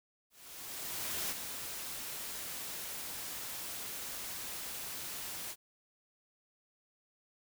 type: noise with ADSR envelope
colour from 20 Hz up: white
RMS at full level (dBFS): -36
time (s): 0.3-5.56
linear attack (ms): 1000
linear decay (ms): 38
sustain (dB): -6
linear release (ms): 55
effects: none